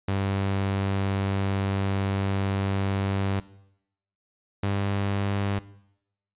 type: tone pair in turn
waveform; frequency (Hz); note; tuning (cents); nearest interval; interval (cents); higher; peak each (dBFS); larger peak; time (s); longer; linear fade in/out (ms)
sawtooth; 97.8 / 99.74; G2 / G2; -4 / +30; unison; 34; second; -20; neither; 0.08-3.4 / 4.63-5.59; first; 5
effects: noise-tail reverb RT60 0.8 s tail -18 dB re dry + resampled to 8000 Hz